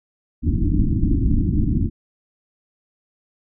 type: low-pass noise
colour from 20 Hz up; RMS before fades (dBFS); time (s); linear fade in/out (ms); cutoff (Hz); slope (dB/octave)
pink; -18; 0.42-1.9; 50; 330; 96
effects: none